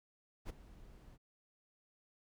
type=noise with ADSR envelope; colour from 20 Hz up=brown; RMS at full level=-39 dBFS; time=0.45-1.18 s; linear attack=45 ms; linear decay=14 ms; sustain=-18 dB; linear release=36 ms; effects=none